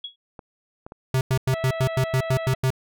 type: tone with exponential decay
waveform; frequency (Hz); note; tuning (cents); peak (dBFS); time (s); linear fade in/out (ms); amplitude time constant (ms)
sine; 3340; G#7; +9; -27; 0.04-0.16; 5; 26
type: clicks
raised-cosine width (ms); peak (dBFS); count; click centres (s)
1; -24; 4; 0.392 / 0.865 / 0.921 / 1.195
type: tone bursts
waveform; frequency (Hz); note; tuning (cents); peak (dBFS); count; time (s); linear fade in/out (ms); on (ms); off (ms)
square; 130.81; C3; 0; -19; 10; 1.14-2.704; 2; 70; 96
type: harmonic tone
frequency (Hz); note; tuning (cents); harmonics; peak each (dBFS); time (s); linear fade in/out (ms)
654; E5; -14; 1 / 2 / 3 / 4 / 5 / 6; -28 / -38 / -37 / -45 / -46 / -50; 1.53-2.55; 5
effects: none